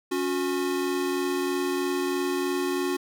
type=tone pair together; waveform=square; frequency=279.2 / 362.3 Hz; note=C#4 / F#4; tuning=+13 / -36 cents; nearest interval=perfect fourth; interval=451 cents; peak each=-30 / -27 dBFS; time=0.11-2.97 s; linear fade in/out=10 ms; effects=none